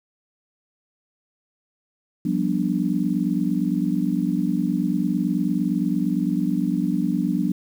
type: chord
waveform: sine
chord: G dominant seventh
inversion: third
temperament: just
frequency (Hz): 176.4 / 196 / 245 / 294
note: F3 / G3 / B3 / D4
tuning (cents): +18 / 0 / -14 / +2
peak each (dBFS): -25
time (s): 2.25-7.52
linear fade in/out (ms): 5
effects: 8-bit